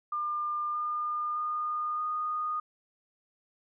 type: tone with pitch steps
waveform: sine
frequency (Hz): 1200 / 1210.4 / 1221 / 1231.6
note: D6 / D#6 / D#6 / D#6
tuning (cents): +37 / -48 / -33 / -18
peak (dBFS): -29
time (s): 0.12-2.6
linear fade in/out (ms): 5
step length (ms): 620
effects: none